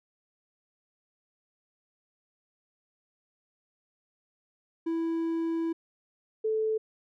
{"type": "tone pair in turn", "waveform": ["triangle", "sine"], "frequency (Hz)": [329.6, 437.4], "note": ["E4", "A4"], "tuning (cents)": [0, -10], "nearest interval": "perfect fourth", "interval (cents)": 490, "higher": "second", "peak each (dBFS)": -25, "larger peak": "neither", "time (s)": [[4.86, 5.73], [6.44, 6.78]], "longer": "first", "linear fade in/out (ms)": 10, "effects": []}